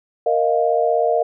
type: chord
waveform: sine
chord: Bb suspended fourth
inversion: none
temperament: equal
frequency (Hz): 466.2 / 622.3 / 698.5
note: Bb4 / Eb5 / F5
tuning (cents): 0 / 0 / 0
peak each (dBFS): -19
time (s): 0.26-1.23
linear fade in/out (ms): 5
effects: none